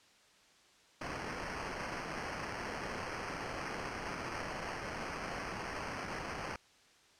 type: noise with sample-and-hold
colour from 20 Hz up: white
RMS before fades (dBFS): -41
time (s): 1.01-6.56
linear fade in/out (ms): 2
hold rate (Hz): 3675
effects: white hiss -64 dBFS RMS until 7.19 s + low-pass 6000 Hz 12 dB/octave